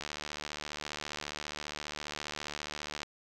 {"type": "click train", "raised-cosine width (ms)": 0.2, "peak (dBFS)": -20, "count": 227, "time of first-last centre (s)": [0.01, 3.031], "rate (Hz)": 74.8, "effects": []}